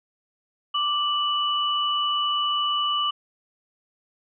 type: tone pair together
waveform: sine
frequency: 1174.7 / 2960 Hz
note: D6 / F#7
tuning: 0 / 0 cents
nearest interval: octave + major third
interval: 1600 cents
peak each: -24 / -24 dBFS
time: 0.74-3.11 s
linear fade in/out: 10 ms
effects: none